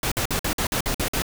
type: noise bursts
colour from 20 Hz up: pink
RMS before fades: -24 dBFS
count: 9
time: 0.03-1.221 s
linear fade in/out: 2 ms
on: 87 ms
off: 51 ms
effects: none